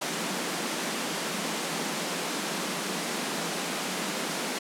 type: high-pass noise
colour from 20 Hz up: pink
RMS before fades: -31 dBFS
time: 0.01-4.59 s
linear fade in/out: 10 ms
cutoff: 160 Hz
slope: 96 dB/octave
effects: low-pass 10000 Hz 12 dB/octave